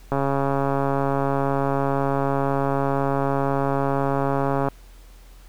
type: click train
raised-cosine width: 1 ms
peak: -9 dBFS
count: 631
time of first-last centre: 0.12-4.685 s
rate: 138 Hz
effects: added 42 Hz sine -43 dBFS peak until 5.48 s + pink hiss -54 dBFS RMS until 5.48 s